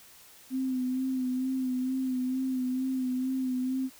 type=tone with vibrato; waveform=sine; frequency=257.8 Hz; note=C4; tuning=26 cents flat; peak=-27 dBFS; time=0.5-3.9 s; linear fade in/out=50 ms; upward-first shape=sine; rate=2.2 Hz; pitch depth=34 cents each way; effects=white hiss -54 dBFS RMS until 3.99 s